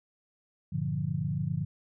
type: chord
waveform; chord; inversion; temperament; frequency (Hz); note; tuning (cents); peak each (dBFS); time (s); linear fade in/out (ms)
sine; G minor seventh; none; equal; 98 / 116.54 / 146.83 / 174.61; G2 / Bb2 / D3 / F3; 0 / 0 / 0 / 0; -37 / -36 / -31 / -34; 0.72-1.65; 10
effects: none